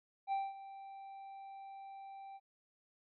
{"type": "tone with ADSR envelope", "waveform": "triangle", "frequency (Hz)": 783, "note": "G5", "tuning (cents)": -2, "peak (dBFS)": -30, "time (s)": [0.27, 2.4], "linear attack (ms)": 52, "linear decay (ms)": 210, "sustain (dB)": -16, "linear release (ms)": 42, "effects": ["resampled to 11025 Hz"]}